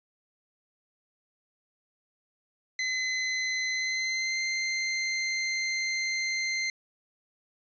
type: tone with pitch glide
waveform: sawtooth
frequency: 2039 to 2084 Hz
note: C7 to C7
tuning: -45 to -7 cents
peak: -24 dBFS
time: 2.79-6.7 s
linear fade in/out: 2 ms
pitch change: +38 cents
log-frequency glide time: 3.72-4.41 s
effects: resampled to 16000 Hz